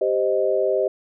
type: chord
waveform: sine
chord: C minor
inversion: second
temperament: equal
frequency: 392 / 523.3 / 622.3 Hz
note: G4 / C5 / Eb5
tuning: 0 / 0 / 0 cents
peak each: -22 dBFS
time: 0.01-0.88 s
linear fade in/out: 5 ms
effects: none